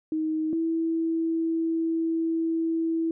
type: tone pair in turn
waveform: sine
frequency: 314 / 327.4 Hz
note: D#4 / E4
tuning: +16 / -12 cents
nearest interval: minor second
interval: 72 cents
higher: second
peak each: -24 / -23 dBFS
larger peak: second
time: 0.12-0.53 / 0.53-3.11 s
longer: second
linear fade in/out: 2 ms
effects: none